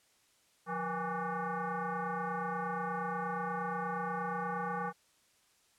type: tone with frequency modulation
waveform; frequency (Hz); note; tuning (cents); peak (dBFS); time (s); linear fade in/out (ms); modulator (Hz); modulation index
sine; 178.2; F3; +35; -33; 0.66-4.93; 50; 328; 4
effects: white hiss -69 dBFS RMS until 5.78 s + low-pass 10000 Hz 12 dB/octave